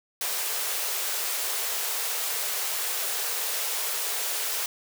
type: high-pass noise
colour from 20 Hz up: white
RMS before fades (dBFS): -29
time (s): 0.21-4.66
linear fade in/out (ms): 2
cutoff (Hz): 380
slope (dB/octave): 96
effects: none